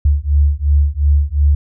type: beating tone pair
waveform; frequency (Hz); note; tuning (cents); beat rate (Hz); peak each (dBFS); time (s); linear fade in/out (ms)
sine; 71.1 / 73.9; C#2 / D2; +45 / +11; 2.8; -13; 0.05-1.55; 5
effects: none